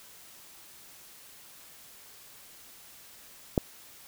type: click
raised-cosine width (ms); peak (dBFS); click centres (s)
2; -9; 3.578
effects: white hiss -52 dBFS RMS until 4.07 s